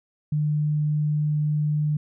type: tone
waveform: sine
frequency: 150.3 Hz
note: D3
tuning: 40 cents sharp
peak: -20 dBFS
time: 0.32-1.97 s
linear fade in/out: 5 ms
effects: none